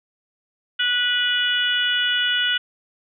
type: harmonic tone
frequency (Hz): 489.9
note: B4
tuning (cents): -14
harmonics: 3 / 4 / 5 / 6 / 7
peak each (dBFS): -22 / -31 / -33 / -21 / -27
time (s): 0.79-2.58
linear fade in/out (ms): 10
effects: none